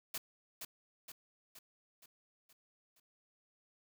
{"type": "noise with echo", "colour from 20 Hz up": "white", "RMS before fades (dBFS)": -40, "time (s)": [0.14, 0.18], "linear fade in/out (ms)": 5, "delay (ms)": 470, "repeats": 6, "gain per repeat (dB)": -5, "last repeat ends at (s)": 3, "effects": []}